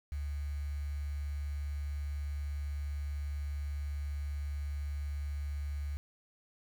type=tone with quantisation; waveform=sine; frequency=72.1 Hz; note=D2; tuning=31 cents flat; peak=-34 dBFS; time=0.12-5.97 s; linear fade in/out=0 ms; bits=9; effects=none